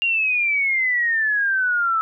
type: exponential sweep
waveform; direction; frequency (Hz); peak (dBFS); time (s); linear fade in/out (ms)
sine; down; 2800 to 1304; -17; 0.02-2.01; 0
effects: none